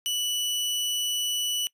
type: tone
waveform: sawtooth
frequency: 2960 Hz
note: F#7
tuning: in tune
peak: -22 dBFS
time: 0.06-1.67 s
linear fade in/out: 0 ms
effects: noise-tail reverb RT60 0.1 s tail -22 dB re dry + resampled to 32000 Hz